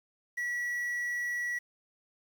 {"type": "tone with quantisation", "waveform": "triangle", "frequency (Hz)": 1937, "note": "B6", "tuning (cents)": -34, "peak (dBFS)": -29, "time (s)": [0.37, 1.59], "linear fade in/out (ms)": 10, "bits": 9, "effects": []}